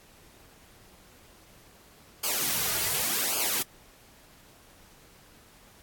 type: noise with flanger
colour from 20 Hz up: white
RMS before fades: -28 dBFS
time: 2.23-3.63 s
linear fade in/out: 10 ms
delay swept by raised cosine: 0.52 to 3.92 ms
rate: 0.88 Hz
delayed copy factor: -0.9
effects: pink hiss -56 dBFS RMS until 5.82 s + AAC 64 kbps